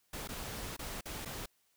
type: noise with dropouts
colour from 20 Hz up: pink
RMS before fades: -42 dBFS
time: 0.13-1.46 s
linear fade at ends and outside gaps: 5 ms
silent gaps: 0.276-0.288 / 0.766-0.791 / 1.01-1.055 / 1.25-1.256 s
effects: white hiss -74 dBFS RMS until 1.76 s